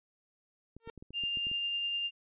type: clicks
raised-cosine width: 3 ms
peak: -35 dBFS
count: 9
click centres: 0.766 / 0.875 / 0.977 / 1.025 / 1.106 / 1.237 / 1.372 / 1.469 / 1.515 s
type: tone with exponential growth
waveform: sawtooth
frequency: 457 Hz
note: A#4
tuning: 34 cents flat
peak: -35 dBFS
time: 0.8-0.9 s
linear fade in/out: 1 ms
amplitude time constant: 21 ms
type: tone with tremolo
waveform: sine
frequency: 2800 Hz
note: F7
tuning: 4 cents sharp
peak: -30 dBFS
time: 1.13-2.11 s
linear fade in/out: 50 ms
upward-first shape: triangle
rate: 10 Hz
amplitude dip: 25%
effects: resampled to 8000 Hz